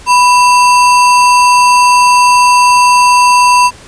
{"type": "tone with sample-and-hold", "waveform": "sine", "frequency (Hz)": 987.8, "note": "B5", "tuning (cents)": 0, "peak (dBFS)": -3, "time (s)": [0.06, 3.71], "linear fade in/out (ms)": 50, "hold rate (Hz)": 3675, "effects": ["pink hiss -35 dBFS RMS until 3.87 s", "resampled to 22050 Hz"]}